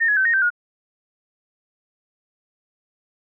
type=tone with pitch steps; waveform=sine; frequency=1826 / 1683 / 1540 / 1855 / 1559 / 1439 Hz; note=A#6 / G#6 / G6 / A#6 / G6 / F#6; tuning=-36 / +23 / -31 / -9 / -10 / -49 cents; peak=-15 dBFS; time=0-0.504 s; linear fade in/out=20 ms; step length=84 ms; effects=none